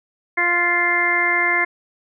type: harmonic tone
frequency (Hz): 349.2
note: F4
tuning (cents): 0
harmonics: 1 / 2 / 3 / 4 / 5 / 6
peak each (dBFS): -28 / -27 / -25 / -29 / -21 / -18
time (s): 0.37-1.65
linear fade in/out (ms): 10
effects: none